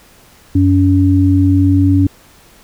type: tone pair together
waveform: sine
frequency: 94.2 / 282.3 Hz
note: F#2 / C#4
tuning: +32 / +32 cents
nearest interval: octave + perfect fifth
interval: 1900 cents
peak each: -10 dBFS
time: 0.55-2.07 s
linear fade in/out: 5 ms
effects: pink hiss -45 dBFS RMS until 2.63 s